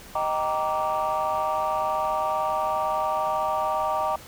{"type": "chord", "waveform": "sine", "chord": "Eb major seventh", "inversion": "none", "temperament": "just", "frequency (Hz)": [622.3, 777.8, 933.4, 1166.7], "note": ["Eb5", "G5", "Bb5", "D6"], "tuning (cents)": [0, -14, 2, -12], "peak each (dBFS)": -27, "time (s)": [0.15, 4.16], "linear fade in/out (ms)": 5, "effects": ["tanh soft clip ceiling -17 dBFS", "pink hiss -45 dBFS RMS until 4.27 s"]}